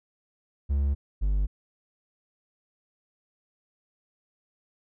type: tone pair in turn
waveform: triangle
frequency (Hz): 70.3 / 49.71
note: C#2 / G1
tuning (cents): +25 / +25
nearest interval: tritone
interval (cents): 600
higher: first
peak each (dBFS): -20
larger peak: neither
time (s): 0.69-0.95 / 1.21-1.47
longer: neither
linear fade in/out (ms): 20
effects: none